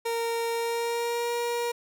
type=tone with pitch glide; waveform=30% pulse; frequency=462.9 to 474.8 Hz; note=A#4 to A#4; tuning=-12 to +32 cents; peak=-24 dBFS; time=0.05-1.72 s; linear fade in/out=10 ms; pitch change=+44 cents; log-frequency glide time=0.51-1.33 s; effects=none